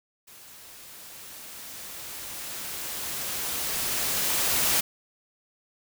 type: noise with level ramp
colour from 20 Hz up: white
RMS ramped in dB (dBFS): -49 to -23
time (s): 0.27-4.81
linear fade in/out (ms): 10
effects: none